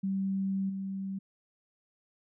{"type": "tone with level steps", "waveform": "sine", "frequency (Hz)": 193.5, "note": "G3", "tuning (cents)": -22, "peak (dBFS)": [-28, -33], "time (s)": [0.03, 1.19], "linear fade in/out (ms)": 10, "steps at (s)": 0.69, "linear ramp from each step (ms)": 10, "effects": []}